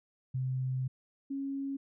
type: tone pair in turn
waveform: sine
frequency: 129.7 / 274.8 Hz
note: C3 / C#4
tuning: -15 / -15 cents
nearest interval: octave + minor second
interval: 1300 cents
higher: second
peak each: -30 / -33 dBFS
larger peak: first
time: 0.34-0.88 / 1.3-1.77 s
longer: first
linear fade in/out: 10 ms
effects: none